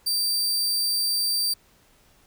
sawtooth tone, 4674 Hz, D8, 9 cents flat, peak -19 dBFS, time 0.06-1.54 s, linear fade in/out 10 ms, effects pink hiss -59 dBFS RMS until 2.26 s

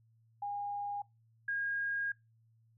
sine tone pair in turn, 814 / 1628 Hz, G#5 / G#6, -35 / -35 cents, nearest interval octave, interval 1200 cents, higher second, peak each -35 / -32 dBFS, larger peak second, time 0.42-1.02 / 1.48-2.12 s, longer second, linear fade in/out 5 ms, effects noise-tail reverb RT60 0.2 s tail -22 dB re dry + added 113 Hz sine -65 dBFS peak until 2.77 s

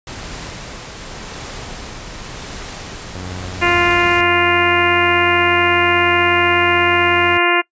pink noise with tremolo, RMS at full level -29 dBFS, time 0.07-4.21 s, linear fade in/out 2 ms, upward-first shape triangle, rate 0.88 Hz, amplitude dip 30%
sawtooth tone, 91.4 Hz, F#2, 21 cents flat, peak -23 dBFS, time 3.15-7.38 s, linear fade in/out 5 ms
harmonic tone, 349.3 Hz, F4, in tune, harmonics 1 / 2 / 3 / 4 / 5 / 6 / 7 / 8, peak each -18 / -21 / -19 / -21 / -20 / -19 / -20 / -22 dBFS, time 3.61-7.62 s, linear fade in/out 20 ms
effects noise-tail reverb RT60 0.1 s tail -22 dB re dry + resampled to 16000 Hz

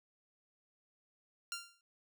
10% pulse tone with exponential decay, 1389 Hz, F6, 10 cents flat, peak -28 dBFS, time 1.52-1.81 s, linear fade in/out 1 ms, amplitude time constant 61 ms, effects none

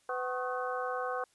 harmonic tone with a mistuned harmonic, 251.5 Hz, B3, 32 cents sharp, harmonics 2 / 3 / 4 / 5 / 6, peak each -36 / -38 / -39 / -40 / -41 dBFS, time 0.09-1.24 s, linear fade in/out 2 ms, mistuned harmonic 4, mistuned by +140 cents, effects white hiss -69 dBFS RMS until 1.34 s + resampled to 24000 Hz

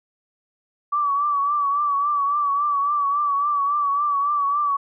sine tone with vibrato, 1150 Hz, D6, 37 cents flat, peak -18 dBFS, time 0.92-4.77 s, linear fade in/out 10 ms, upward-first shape triangle, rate 3.6 Hz, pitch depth 64 cents each way, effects none

